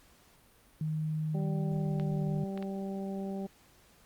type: tone with pitch glide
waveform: sine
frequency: 155.56 to 152.71 Hz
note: D#3 to D#3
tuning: 0 to -32 cents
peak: -30 dBFS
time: 0.81-2.44 s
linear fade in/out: 2 ms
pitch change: -32 cents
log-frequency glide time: 1.78-1.94 s
type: harmonic tone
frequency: 194.6 Hz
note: G3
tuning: 12 cents flat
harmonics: 1 / 2 / 3 / 4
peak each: -35 / -41 / -45 / -47 dBFS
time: 1.34-3.47 s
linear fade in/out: 10 ms
type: clicks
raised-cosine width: 0.3 ms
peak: -29 dBFS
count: 3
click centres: 1.998 / 2.576 / 2.626 s
effects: pink hiss -62 dBFS RMS until 4.05 s + Opus 48 kbps